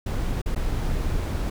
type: noise with dropouts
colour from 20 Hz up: brown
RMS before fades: -25 dBFS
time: 0.06-1.5 s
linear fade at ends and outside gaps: 5 ms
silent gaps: 0.417-0.459 / 0.549-0.559 s
effects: none